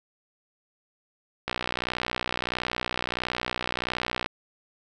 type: click train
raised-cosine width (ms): 0.3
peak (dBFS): -11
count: 172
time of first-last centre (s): 1.48-4.26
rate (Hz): 61.5
effects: none